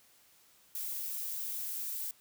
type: noise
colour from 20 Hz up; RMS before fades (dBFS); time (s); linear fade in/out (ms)
violet; -38; 0.75-2.11; 2
effects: white hiss -64 dBFS RMS until 2.2 s